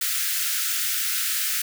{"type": "high-pass noise", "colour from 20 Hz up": "white", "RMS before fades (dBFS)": -25, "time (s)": [0.01, 1.62], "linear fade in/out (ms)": 5, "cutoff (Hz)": 1300, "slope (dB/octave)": 96, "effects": []}